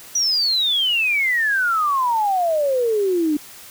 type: exponential sweep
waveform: sine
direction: down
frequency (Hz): 5920 to 290.4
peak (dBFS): -16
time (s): 0.15-3.37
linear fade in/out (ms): 5
effects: white hiss -41 dBFS RMS until 3.7 s